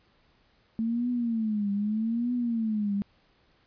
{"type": "tone with vibrato", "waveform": "sine", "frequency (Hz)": 222.1, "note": "A3", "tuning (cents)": 16, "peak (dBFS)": -25, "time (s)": [0.79, 3.02], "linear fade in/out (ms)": 0, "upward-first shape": "triangle", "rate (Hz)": 0.81, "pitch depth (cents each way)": 190, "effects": ["pink hiss -65 dBFS RMS until 3.66 s", "resampled to 11025 Hz"]}